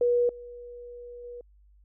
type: tone with level steps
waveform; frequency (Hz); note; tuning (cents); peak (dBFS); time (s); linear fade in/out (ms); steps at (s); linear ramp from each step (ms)
sine; 483.6; B4; -36; -20 / -40 / -38; 0.01-1.41; 2; 0.29 / 1.24; 2
effects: added 50 Hz sine -55 dBFS peak until 1.84 s